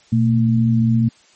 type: tone pair together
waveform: sine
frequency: 120.3 / 225.7 Hz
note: B2 / A3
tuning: -45 / +44 cents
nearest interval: major seventh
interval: 1089 cents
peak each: -15 dBFS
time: 0.12-1.09 s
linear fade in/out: 10 ms
effects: white hiss -52 dBFS RMS until 1.35 s + MP3 32 kbps